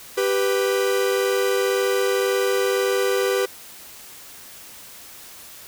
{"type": "tone pair together", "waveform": "45% pulse", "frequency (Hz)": [392, 493.9], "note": ["G4", "B4"], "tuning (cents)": [0, 0], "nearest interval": "major third", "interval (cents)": 400, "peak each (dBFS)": [-21, -22], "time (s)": [0.17, 3.46], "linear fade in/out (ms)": 10, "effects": ["white hiss -42 dBFS RMS until 5.67 s"]}